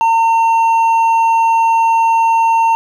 sine tone with hard clipping, 910 Hz, A#5, 42 cents flat, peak -10 dBFS, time 0.01-2.75 s, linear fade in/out 0 ms, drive 4 dB, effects none

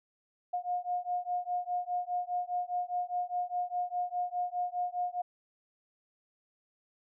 sine beating tone pair, 713 / 717.9 Hz, F5 / F5, +36 / +48 cents, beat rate 4.9 Hz, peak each -34 / -34 dBFS, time 0.53-5.22 s, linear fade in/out 10 ms, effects none

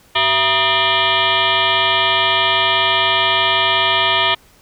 sine tone with frequency modulation, 2093 Hz, C7, in tune, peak -12 dBFS, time 0.15-4.35 s, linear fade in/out 10 ms, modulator 285 Hz, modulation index 5.1, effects pink hiss -50 dBFS RMS until 4.61 s

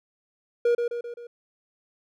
triangle tone with echo, 475.7 Hz, A#4, 35 cents sharp, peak -16 dBFS, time 0.65-0.75 s, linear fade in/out 5 ms, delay 130 ms, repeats 4, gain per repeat -5 dB, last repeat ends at 1.27 s, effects none

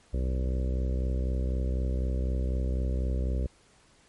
harmonic tone, 64 Hz, C2, 38 cents flat, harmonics 1 / 2 / 3 / 4 / 5 / 6 / 7 / 8 / 9, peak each -26 / -37 / -39 / -42 / -44 / -44 / -45 / -44 / -46 dBFS, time 0.13-3.47 s, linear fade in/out 10 ms, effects pink hiss -61 dBFS RMS until 4.08 s + MP3 48 kbps

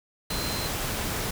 sine tone in noise, 4100 Hz, C8, 36 cents flat, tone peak -35 dBFS, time 0.3-0.68 s, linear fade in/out 5 ms, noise pink, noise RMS -30 dBFS, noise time 0.3-1.31 s, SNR -8 dB, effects none

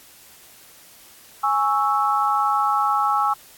sine chord, C# minor, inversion second, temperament equal with one note detuned, 830.6 / 1108.7 / 1314.7 Hz, G#5 / C#6 / E6, 0 / 0 / -5 cents, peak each -21 / -23 / -21 dBFS, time 1.43-3.34 s, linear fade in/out 10 ms, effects white hiss -48 dBFS RMS until 3.57 s + AAC 64 kbps

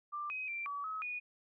sine tone with pitch steps, 1184 / 2524 / 2357 / 1142 / 1281 / 2462 Hz, D6 / D#7 / D7 / D6 / E6 / D#7, +14 / +24 / +6 / -49 / -50 / -19 cents, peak -37 dBFS, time 0.12-1.2 s, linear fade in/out 20 ms, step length 180 ms, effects none

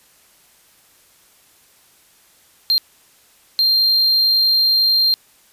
triangle tone bursts at uneven times, 4183 Hz, C8, 1 cent flat, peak -11 dBFS, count 2, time 2.7-2.78 / 3.59-5.14 s, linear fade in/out 0 ms, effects white hiss -53 dBFS RMS until 5.52 s + resampled to 32000 Hz

